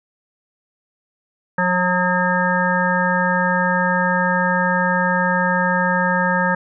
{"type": "harmonic tone with a mistuned harmonic", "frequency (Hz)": 180, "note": "F#3", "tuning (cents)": -47, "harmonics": [1, 3, 5, 7, 9, 10], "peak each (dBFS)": [-21, -23, -21, -25, -21, -26], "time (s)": [1.58, 6.55], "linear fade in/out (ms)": 5, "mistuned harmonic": 5, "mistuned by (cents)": 25, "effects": []}